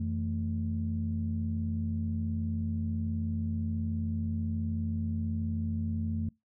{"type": "tone cluster", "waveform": "sine", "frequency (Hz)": [89.1, 163.1, 221.8], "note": ["F2", "E3", "A3"], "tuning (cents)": [35, -18, 14], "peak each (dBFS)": [-31, -40, -33], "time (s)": [0, 6.29], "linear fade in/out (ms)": 5, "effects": ["noise-tail reverb RT60 0.2 s tail -24 dB re dry", "tanh soft clip ceiling -20 dBFS"]}